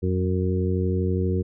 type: harmonic tone with a mistuned harmonic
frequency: 92.2 Hz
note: F#2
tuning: 6 cents flat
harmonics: 1 / 2 / 3 / 4 / 5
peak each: -23 / -27 / -32 / -28 / -31 dBFS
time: 0.02-1.43 s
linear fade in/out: 20 ms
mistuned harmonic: 1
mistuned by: -51 cents
effects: none